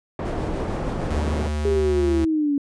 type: low-pass noise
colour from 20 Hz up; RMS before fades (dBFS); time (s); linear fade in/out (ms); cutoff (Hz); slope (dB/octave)
white; -28; 0.19-1.48; 2; 530; 12
type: noise with tremolo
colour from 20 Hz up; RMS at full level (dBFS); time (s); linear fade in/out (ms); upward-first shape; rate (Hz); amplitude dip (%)
brown; -28; 0.24-1.2; 20; sine; 6.5; 40
type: tone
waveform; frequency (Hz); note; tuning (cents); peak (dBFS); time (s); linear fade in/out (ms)
square; 74.9; D2; +35; -23; 1.1-2.25; 5
type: linear sweep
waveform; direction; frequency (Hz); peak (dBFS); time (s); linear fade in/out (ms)
sine; down; 406.6 to 278.6; -18; 1.65-2.58; 2
effects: resampled to 22050 Hz

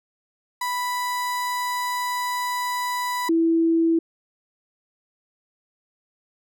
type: tone pair in turn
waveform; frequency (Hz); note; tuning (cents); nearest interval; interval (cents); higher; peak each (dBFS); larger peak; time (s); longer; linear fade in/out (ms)
35% pulse / sine; 987.8 / 329.6; B5 / E4; 0 / 0; octave + perfect fifth; 1900; first; -22 / -16; second; 0.61-3.29 / 3.29-3.99; first; 5
effects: none

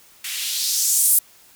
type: noise with band-pass filter sweep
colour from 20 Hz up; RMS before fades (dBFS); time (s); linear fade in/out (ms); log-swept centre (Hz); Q
violet; -20; 0.24-1.19; 5; 2200 to 11000; 1.9
effects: white hiss -51 dBFS RMS until 1.55 s

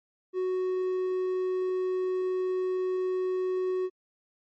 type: tone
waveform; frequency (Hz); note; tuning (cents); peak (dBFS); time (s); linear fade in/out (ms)
triangle; 370; F#4; 0; -24; 0.33-3.9; 50
effects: MP3 32 kbps

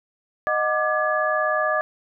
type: tone cluster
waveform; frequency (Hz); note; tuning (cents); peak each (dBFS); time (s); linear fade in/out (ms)
sine; 619 / 735 / 1186 / 1694; D#5 / F#5 / D6 / G#6; -9 / -12 / +17 / +34; -23 / -29 / -24 / -25; 0.47-1.81; 0
effects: none

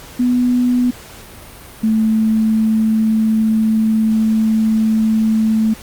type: tone pair in turn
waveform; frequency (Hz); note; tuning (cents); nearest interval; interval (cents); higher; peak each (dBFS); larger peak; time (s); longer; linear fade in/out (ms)
sine; 246.9 / 220; B3 / A3; 0 / 0; major second; 200; first; -11; neither; 0.19-0.91 / 1.83-5.74; second; 10
effects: pink hiss -37 dBFS RMS until 5.82 s + Opus 48 kbps

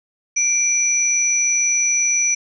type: tone pair together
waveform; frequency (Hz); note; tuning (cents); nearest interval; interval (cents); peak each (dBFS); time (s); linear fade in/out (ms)
sine; 2349 / 5913; D7 / F#8; 0 / -2; octave + major third; 1598; -21 / -16; 0.36-2.35; 10
effects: none

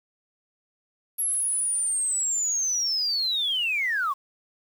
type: linear sweep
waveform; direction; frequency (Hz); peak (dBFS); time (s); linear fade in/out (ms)
sine; down; 11340 to 1046.5; -22; 1.18-4.14; 20
effects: tanh soft clip ceiling -18 dBFS + 8-bit

